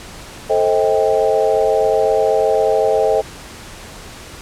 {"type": "chord", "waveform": "sine", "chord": "A half-diminished seventh", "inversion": "none", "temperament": "just", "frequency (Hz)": [440, 528, 633.6, 792], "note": ["A4", "C5", "Eb5", "G5"], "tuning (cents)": [0, 16, 31, 18], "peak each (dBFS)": [-16, -18, -17, -20], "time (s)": [0.49, 3.22], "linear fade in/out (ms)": 20, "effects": ["pink hiss -35 dBFS RMS until 4.41 s", "low-pass 10000 Hz 12 dB/octave"]}